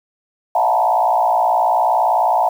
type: tone with frequency modulation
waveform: sine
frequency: 799 Hz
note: G5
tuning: 33 cents sharp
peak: -12 dBFS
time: 0.55-2.49 s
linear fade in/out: 5 ms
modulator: 59.2 Hz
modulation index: 2.5
effects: 7-bit